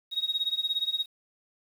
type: tone with tremolo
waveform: sine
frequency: 3770 Hz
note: A#7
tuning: 19 cents sharp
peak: -22 dBFS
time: 0.11-1.06 s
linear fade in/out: 50 ms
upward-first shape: sine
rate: 17 Hz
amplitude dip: 90%
effects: tanh soft clip ceiling -19 dBFS + 9-bit